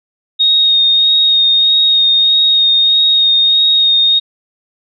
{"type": "tone with vibrato", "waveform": "sine", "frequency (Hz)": 3722, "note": "A#7", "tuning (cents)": -3, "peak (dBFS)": -7, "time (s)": [0.39, 4.2], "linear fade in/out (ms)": 20, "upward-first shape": "sine", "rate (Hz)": 1.6, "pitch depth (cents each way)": 16, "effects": []}